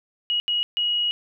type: tone bursts at uneven times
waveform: sine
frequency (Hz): 2900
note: F#7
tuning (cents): -35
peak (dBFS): -20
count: 3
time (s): 0.3-0.4 / 0.48-0.63 / 0.77-1.11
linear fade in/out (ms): 0
effects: none